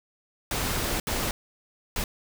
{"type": "noise bursts at uneven times", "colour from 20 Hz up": "pink", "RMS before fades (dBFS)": -28, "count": 3, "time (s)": [[0.51, 1], [1.07, 1.31], [1.96, 2.04]], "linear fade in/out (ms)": 2, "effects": []}